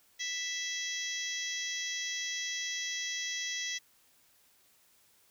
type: harmonic tone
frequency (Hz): 659.3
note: E5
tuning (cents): 0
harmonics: 3 / 4 / 5 / 6 / 7 / 8 / 9 / 10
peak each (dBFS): -38 / -47 / -40 / -45 / -50 / -44 / -40 / -48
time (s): 0.19-3.79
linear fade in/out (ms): 20
effects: white hiss -66 dBFS RMS until 5.3 s